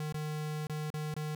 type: tone with dropouts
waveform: square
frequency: 152.6 Hz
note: D#3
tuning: 33 cents flat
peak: -35 dBFS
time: 0-1.35 s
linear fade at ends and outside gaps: 2 ms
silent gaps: 0.125-0.143 / 0.67-0.696 / 0.903-0.94 / 1.141-1.164 s
effects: none